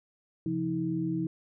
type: tone cluster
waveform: sine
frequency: 132.4 / 171.4 / 319.5 Hz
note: C3 / F3 / D#4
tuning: +21 / -32 / +46 cents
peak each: -37 / -32 / -30 dBFS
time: 0.46-1.27 s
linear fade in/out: 2 ms
effects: none